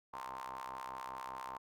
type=ring-modulated tone; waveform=sawtooth; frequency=65.1 Hz; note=C2; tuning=8 cents flat; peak=-36 dBFS; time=0.13-1.58 s; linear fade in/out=10 ms; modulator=979 Hz; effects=none

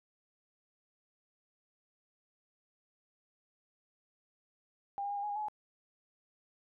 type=tone with pitch steps; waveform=sine; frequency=800 / 808 / 814 / 805 / 835 / 814 / 851 / 844 Hz; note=G5 / G#5 / G#5 / G5 / G#5 / G#5 / G#5 / G#5; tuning=+35 / -48 / -35 / +46 / +9 / -35 / +42 / +28 cents; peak=-34 dBFS; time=4.98-5.484 s; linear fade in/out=0 ms; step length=63 ms; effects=none

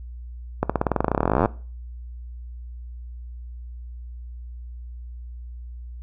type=accelerating click train; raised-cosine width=1 ms; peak=-5 dBFS; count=30; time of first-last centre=0.63-1.458 s; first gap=66 ms; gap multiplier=0.93; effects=noise-tail reverb RT60 0.4 s tail -20 dB re dry + added 60 Hz sine -34 dBFS peak until 6.02 s

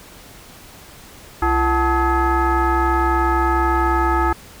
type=tone with frequency modulation; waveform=sine; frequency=469.4 Hz; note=A#4; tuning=12 cents sharp; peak=-14 dBFS; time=1.42-4.33 s; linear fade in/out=5 ms; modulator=405 Hz; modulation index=2.5; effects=pink hiss -42 dBFS RMS until 4.6 s

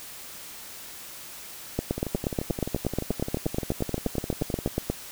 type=two click trains; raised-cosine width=2 ms; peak=-11 / -17 dBFS; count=27 / 32; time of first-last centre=1.79-4.9 / 1.98-4.676 s; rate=8.36 / 11.5 Hz; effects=white hiss -42 dBFS RMS until 5.11 s

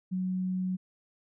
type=tone; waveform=sine; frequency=185 Hz; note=F#3; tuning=in tune; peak=-28 dBFS; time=0.11-0.77 s; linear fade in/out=20 ms; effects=none

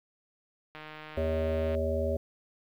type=click train; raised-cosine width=0.3 ms; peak=-27 dBFS; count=155; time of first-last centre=0.75-1.75 s; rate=154 Hz
type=harmonic tone; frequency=80 Hz; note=D#2; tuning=49 cents sharp; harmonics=1 / 3 / 5 / 7 / 8; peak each=-31 / -37 / -35 / -31 / -36 dBFS; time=1.17-2.17 s; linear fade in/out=5 ms
effects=low-pass 3000 Hz 12 dB/octave + 10-bit

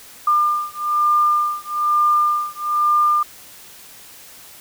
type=beating tone pair; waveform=sine; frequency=1200 / 1201.1 Hz; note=D6 / D6; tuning=+37 / +39 cents; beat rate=1.1 Hz; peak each=-18 dBFS; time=0.27-3.23 s; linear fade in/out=5 ms; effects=white hiss -42 dBFS RMS until 4.6 s

